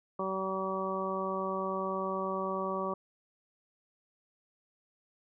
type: harmonic tone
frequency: 190.6 Hz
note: G3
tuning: 48 cents flat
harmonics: 1 / 2 / 3 / 4 / 5 / 6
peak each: -39 / -37 / -37 / -44 / -40 / -36 dBFS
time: 0.19-2.94 s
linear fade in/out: 5 ms
effects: none